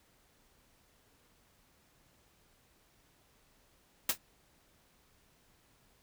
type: noise with exponential decay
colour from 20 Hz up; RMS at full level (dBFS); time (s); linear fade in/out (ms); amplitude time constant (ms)
white; -23; 4.09-4.18; 5; 18
effects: pink hiss -68 dBFS RMS until 6.02 s